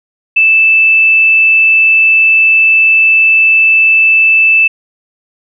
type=tone; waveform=sine; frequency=2637 Hz; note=E7; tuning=in tune; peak=-4 dBFS; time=0.36-4.68 s; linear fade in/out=10 ms; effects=none